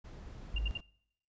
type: noise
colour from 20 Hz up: brown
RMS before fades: -48 dBFS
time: 0.04-0.81 s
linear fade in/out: 10 ms
type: tone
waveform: sine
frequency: 52.4 Hz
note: G#1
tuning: 16 cents sharp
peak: -31 dBFS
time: 0.54-0.71 s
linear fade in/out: 0 ms
type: tone bursts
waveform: sine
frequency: 2794 Hz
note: F7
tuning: in tune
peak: -34 dBFS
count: 3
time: 0.56-0.776 s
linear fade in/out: 5 ms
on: 26 ms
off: 69 ms
effects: noise-tail reverb RT60 0.7 s tail -22 dB re dry + resampled to 16000 Hz